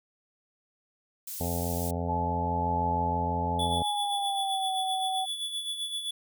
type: high-pass noise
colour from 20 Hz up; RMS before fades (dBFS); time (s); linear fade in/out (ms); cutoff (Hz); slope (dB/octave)
pink; -38; 1.27-1.91; 5; 8800; 12
type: harmonic tone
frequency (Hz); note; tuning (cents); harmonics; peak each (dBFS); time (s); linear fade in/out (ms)
86; F2; -26; 1 / 2 / 3 / 5 / 6 / 7 / 8 / 9 / 10; -32 / -35 / -37 / -39 / -40 / -40 / -41 / -42 / -42; 1.4-3.83; 10
type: tone with pitch glide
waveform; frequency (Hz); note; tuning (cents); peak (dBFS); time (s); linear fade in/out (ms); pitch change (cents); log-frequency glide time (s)
sine; 861 to 758.3; A5 to F#5; -38 to +42; -28; 2.08-5.26; 20; -220; 3.52-4.74
type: tone with tremolo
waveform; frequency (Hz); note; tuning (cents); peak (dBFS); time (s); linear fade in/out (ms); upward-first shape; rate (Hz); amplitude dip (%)
square; 3435; A7; -42; -30; 3.59-6.11; 5; sine; 7.7; 55
effects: none